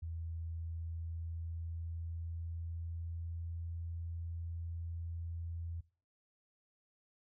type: tone with pitch glide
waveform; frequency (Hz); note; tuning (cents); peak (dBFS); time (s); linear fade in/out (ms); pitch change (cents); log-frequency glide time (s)
sine; 82.41 to 84; E2 to E2; 0 to +33; -39; 0.02-5.81; 10; +33; 0.4-3.7
effects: noise-tail reverb RT60 0.4 s tail -21 dB re dry